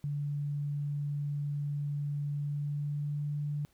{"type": "tone with pitch glide", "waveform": "sine", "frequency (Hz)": [144.8, 146.74], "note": ["D3", "D3"], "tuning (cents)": [-24, -1], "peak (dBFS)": -31, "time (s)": [0.04, 3.65], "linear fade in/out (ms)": 0, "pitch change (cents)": 23, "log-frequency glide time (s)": [2.35, 3.31], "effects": ["pink hiss -69 dBFS RMS until 3.73 s"]}